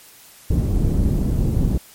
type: low-pass noise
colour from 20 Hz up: pink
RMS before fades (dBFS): -18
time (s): 0.5-1.78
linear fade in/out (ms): 5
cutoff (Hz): 230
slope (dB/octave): 12
effects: white hiss -46 dBFS RMS until 1.94 s + MP3 64 kbps